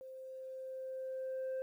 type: tone with level ramp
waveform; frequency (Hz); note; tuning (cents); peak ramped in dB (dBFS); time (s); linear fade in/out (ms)
sine; 523; C5; -1; -47 to -33; 0.01-1.62; 0
effects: tanh soft clip ceiling -35 dBFS + 12-bit